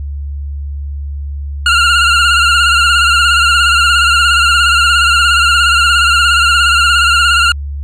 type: tone with vibrato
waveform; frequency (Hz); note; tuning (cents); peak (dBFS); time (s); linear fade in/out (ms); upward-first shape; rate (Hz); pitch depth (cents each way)
25% pulse; 1400; F6; +4; -3; 1.66-7.52; 2; sine; 17; 54
effects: added 71 Hz sine -18 dBFS peak until 7.83 s + low-pass 7000 Hz 12 dB/octave